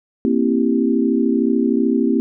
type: chord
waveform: sine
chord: C dominant seventh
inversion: third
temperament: equal with one note detuned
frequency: 233.1 / 266.5 / 329.6 / 392 Hz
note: Bb3 / C4 / E4 / G4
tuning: 0 / +32 / 0 / 0 cents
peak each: -18 / -18 / -21 / -22 dBFS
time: 0.25-2.2 s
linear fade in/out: 0 ms
effects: none